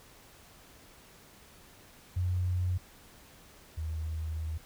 sine tone pair in turn, 90.3 / 79.44 Hz, F#2 / D#2, -42 / +37 cents, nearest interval major second, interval 221 cents, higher first, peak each -27 / -32 dBFS, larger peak first, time 2.16-2.78 / 3.77-4.58 s, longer second, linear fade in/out 10 ms, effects pink hiss -56 dBFS RMS until 4.65 s

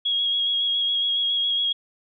sine tone with vibrato, 3302 Hz, G#7, 11 cents flat, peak -20 dBFS, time 0.05-1.73 s, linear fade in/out 10 ms, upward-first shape square, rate 7.2 Hz, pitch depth 17 cents each way, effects none

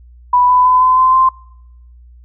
sine tone with pitch steps, 987.8 / 998.7 / 1009.7 / 1020.9 / 1032.1 / 1043.5 Hz, B5 / B5 / B5 / C6 / C6 / C6, 0 / +19 / +38 / -43 / -24 / -5 cents, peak -7 dBFS, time 0.33-1.29 s, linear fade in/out 5 ms, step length 160 ms, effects noise-tail reverb RT60 0.8 s tail -24 dB re dry + added 60 Hz sine -38 dBFS peak until 2.24 s

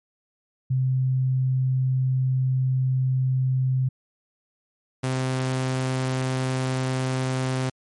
sine / sawtooth tone pair in turn, 130 / 130 Hz, C3 / C3, -11 / -11 cents, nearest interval unison, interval 0 cents, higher neither, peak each -19 dBFS, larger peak neither, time 0.7-3.89 / 5.03-7.7 s, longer first, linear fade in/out 10 ms, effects MP3 48 kbps

